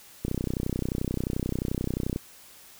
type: click train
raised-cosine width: 3 ms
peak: -15 dBFS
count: 61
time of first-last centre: 0.25-2.161 s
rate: 31.4 Hz
effects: white hiss -51 dBFS RMS until 2.79 s